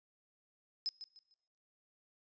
sine tone with echo, 5100 Hz, D#8, 42 cents sharp, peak -33 dBFS, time 0.86-0.89 s, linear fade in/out 0 ms, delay 150 ms, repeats 3, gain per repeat -11 dB, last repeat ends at 1.34 s, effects noise-tail reverb RT60 1.0 s tail -25 dB re dry + resampled to 16000 Hz

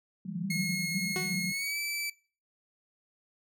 white band-pass noise, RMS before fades -35 dBFS, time 0.25-1.52 s, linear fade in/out 2 ms, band 160 to 200 Hz, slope 96 dB/octave
sawtooth tone with pitch glide, 2162 to 2317 Hz, C#7 to D7, -44 to -24 cents, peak -28 dBFS, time 0.5-2.1 s, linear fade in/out 5 ms, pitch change +120 cents, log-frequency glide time 1.49-1.78 s
sawtooth tone with exponential decay, 370 Hz, F#4, in tune, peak -27 dBFS, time 1.16-1.47 s, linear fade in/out 0 ms, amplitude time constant 66 ms
effects noise-tail reverb RT60 0.4 s tail -22 dB re dry

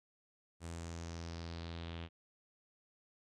sawtooth tone with low-pass filter sweep, 83.8 Hz, E2, 29 cents sharp, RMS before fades -45 dBFS, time 0.6-2.09 s, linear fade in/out 50 ms, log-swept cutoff 8700 to 3100 Hz, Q 3.2, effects none

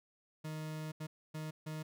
40% pulse tone bursts at uneven times, 155.56 Hz, D#3, in tune, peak -39 dBFS, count 4, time 0.44-0.92 / 1-1.07 / 1.34-1.51 / 1.66-1.83 s, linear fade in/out 10 ms, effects none

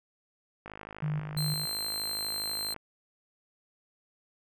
click train, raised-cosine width 0.5 ms, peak -27 dBFS, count 111, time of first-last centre 0.66-2.763 s, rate 52.3 Hz
sine tone with tremolo, 150.9 Hz, D3, 47 cents sharp, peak -28 dBFS, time 1.02-1.66 s, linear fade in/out 10 ms, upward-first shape square, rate 2.9 Hz, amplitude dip 60%
sawtooth tone, 4132 Hz, C8, 22 cents flat, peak -29 dBFS, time 1.37-2.74 s, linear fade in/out 5 ms
effects none

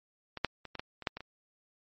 clicks, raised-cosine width 0.3 ms, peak -23 / -10 / -27 / -24 / -20 / -28 / -13 / -24 / -27 dBFS, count 9, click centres 0.373 / 0.447 / 0.653 / 0.753 / 0.795 / 1.023 / 1.072 / 1.17 / 1.206 s, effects MP3 32 kbps

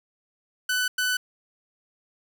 sawtooth tone bursts at uneven times, 1498 Hz, F#6, 21 cents sharp, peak -19 dBFS, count 2, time 0.69-0.88 / 0.98-1.17 s, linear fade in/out 5 ms, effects none

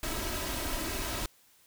pink noise with comb filter, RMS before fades -34 dBFS, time 0.03-1.26 s, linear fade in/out 2 ms, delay 3.1 ms, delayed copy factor +0.65, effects white hiss -63 dBFS RMS until 1.66 s

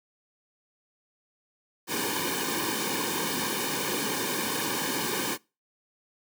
pink noise with comb filter, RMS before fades -29 dBFS, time 1.87-5.38 s, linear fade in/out 50 ms, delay 1.5 ms, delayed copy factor -0.9, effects noise-tail reverb RT60 0.3 s tail -25 dB re dry + high-pass 200 Hz 12 dB/octave

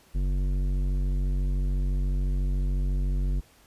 sine tone with tanh clipping, 47 Hz, F#1, 28 cents sharp, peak -25 dBFS, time 0.14-3.41 s, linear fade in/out 20 ms, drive 13 dB, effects pink hiss -58 dBFS RMS until 3.66 s + resampled to 32000 Hz

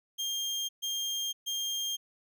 30% pulse tone bursts, 3205 Hz, G7, 38 cents sharp, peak -28 dBFS, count 3, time 0.18-1.97 s, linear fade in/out 20 ms, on 510 ms, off 130 ms, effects none

